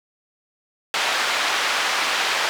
pink band-pass noise, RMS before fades -22 dBFS, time 0.94-2.49 s, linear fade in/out 0 ms, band 950 to 4400 Hz, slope 12 dB/octave, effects none

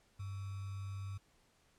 sine tone with sample-and-hold, 98 Hz, G2, in tune, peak -40 dBFS, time 0.19-1.18 s, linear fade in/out 10 ms, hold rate 1225 Hz, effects pink hiss -71 dBFS RMS until 1.78 s + low-pass 10000 Hz 12 dB/octave

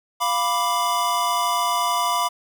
square chord, B diminished, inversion second, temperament equal, 698.5 / 987.8 / 1174.7 Hz, F5 / B5 / D6, 0 / 0 / 0 cents, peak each -27 / -23 / -25 dBFS, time 0.2-2.29 s, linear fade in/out 20 ms, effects none

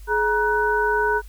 sine tone cluster, 423.5 / 948 / 1493 Hz, G#4 / A#5 / F#6, +34 / +29 / +15 cents, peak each -22 dBFS, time 0.07-1.22 s, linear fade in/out 50 ms, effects added 50 Hz sine -37 dBFS peak until 1.28 s + white hiss -54 dBFS RMS until 1.28 s

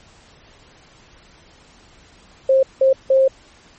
sine tone bursts at uneven times, 532 Hz, C5, 29 cents sharp, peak -10 dBFS, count 3, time 2.49-2.63 / 2.81-2.93 / 3.1-3.28 s, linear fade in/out 5 ms, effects pink hiss -49 dBFS RMS until 3.78 s + MP3 32 kbps

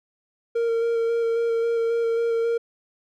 triangle tone with vibrato, 461.8 Hz, A#4, 16 cents flat, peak -18 dBFS, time 0.55-2.58 s, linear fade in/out 10 ms, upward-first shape square, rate 3.7 Hz, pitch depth 12 cents each way, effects none

